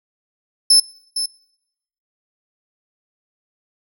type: tone with echo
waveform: 30% pulse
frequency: 5260 Hz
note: E8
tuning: 5 cents flat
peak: -4 dBFS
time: 0.7-0.8 s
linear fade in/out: 5 ms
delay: 460 ms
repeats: 1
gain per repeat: -11 dB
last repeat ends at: 1.26 s
effects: noise-tail reverb RT60 0.8 s tail -25 dB re dry